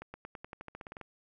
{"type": "accelerating click train", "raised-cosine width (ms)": 0.5, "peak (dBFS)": -28, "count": 14, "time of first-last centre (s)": [0.02, 1.013], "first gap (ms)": 120, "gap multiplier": 0.92, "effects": []}